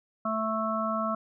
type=harmonic tone; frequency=220 Hz; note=A3; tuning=in tune; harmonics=1 / 3 / 5 / 6; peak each=-32 / -32 / -32 / -32 dBFS; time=0.25-1.15 s; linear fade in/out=5 ms; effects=none